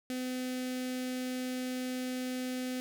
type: tone with notch filter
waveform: sawtooth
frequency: 254 Hz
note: B3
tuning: 49 cents sharp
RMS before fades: -36 dBFS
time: 0.1-2.8 s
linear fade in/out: 0 ms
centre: 1000 Hz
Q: 0.82
effects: none